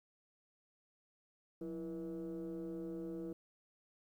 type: tone with frequency modulation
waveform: sine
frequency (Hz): 331.5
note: E4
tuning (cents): +10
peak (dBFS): -39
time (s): 1.61-3.33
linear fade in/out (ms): 5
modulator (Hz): 152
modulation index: 0.94
effects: tanh soft clip ceiling -38 dBFS + 12-bit